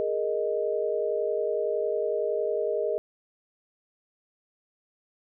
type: chord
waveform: sine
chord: Ab suspended second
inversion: none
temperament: equal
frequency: 415.3 / 466.2 / 622.3 Hz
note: Ab4 / Bb4 / Eb5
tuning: 0 / 0 / 0 cents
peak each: -29 dBFS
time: 0-2.98 s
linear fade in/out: 0 ms
effects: none